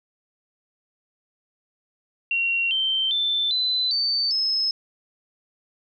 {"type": "tone with pitch steps", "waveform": "sine", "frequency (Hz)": [2745, 3117, 3539, 4019, 4563, 5182], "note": ["F7", "G7", "A7", "B7", "C#8", "E8"], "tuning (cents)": [-31, -11, 9, 30, 49, -30], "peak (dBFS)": -20, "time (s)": [2.31, 4.71], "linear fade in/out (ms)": 2, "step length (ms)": 400, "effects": []}